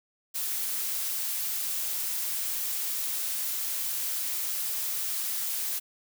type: noise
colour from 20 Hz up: blue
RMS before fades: -31 dBFS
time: 0.34-5.8 s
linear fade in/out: 20 ms
effects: none